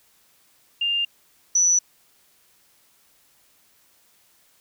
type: tone pair in turn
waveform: sine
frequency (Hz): 2802 / 5937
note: F7 / F#8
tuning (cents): +5 / +5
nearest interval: octave + minor second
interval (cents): 1300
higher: second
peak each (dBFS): -20 / -15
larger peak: second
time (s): 0.81-1.05 / 1.55-1.79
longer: neither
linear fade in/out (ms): 5
effects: white hiss -60 dBFS RMS until 4.6 s

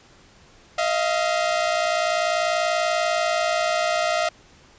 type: tone pair together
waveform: sawtooth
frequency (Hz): 630 / 690.4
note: D#5 / F5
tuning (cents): +21 / -20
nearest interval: major second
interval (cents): 159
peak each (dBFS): -19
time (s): 0.78-4.29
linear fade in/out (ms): 5
effects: pink hiss -52 dBFS RMS until 4.78 s + resampled to 16000 Hz

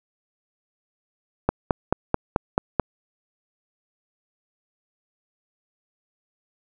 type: click train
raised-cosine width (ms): 1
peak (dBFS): -4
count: 7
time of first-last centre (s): 1.49-2.797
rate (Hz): 4.59
effects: none

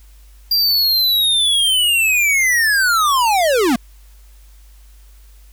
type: linear sweep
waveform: square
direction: down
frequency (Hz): 4789 to 215.8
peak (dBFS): -13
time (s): 0.51-3.76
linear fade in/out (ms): 5
effects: added 50 Hz sine -41 dBFS peak until 5.52 s + white hiss -54 dBFS RMS until 5.52 s

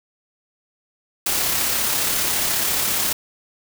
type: noise with amplitude modulation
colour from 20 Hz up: white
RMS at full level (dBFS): -20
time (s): 1.26-3.13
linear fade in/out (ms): 5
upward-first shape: sine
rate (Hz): 34.6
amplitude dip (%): 25
effects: none

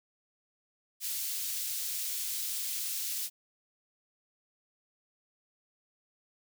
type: high-pass noise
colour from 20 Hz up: white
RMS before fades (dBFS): -35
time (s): 1-3.3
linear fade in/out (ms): 50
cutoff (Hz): 3500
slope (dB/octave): 12
effects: none

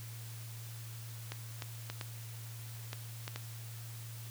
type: clicks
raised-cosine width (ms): 0.2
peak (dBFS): -22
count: 7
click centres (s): 1.32 / 1.622 / 1.9 / 2.012 / 2.931 / 3.279 / 3.36
effects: added 114 Hz sine -44 dBFS peak until 4.3 s + white hiss -52 dBFS RMS until 4.3 s

